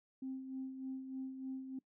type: tone with tremolo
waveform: sine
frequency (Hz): 263.4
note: C4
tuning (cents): +12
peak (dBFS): -38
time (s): 0.22-1.79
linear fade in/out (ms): 5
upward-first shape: sine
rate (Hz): 3.3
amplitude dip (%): 55
effects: noise-tail reverb RT60 0.1 s tail -22 dB re dry + tanh soft clip ceiling -34 dBFS